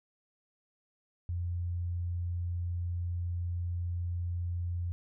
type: tone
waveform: sine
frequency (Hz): 87.31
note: F2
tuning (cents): 0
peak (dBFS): -31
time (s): 1.29-4.92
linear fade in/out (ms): 0
effects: none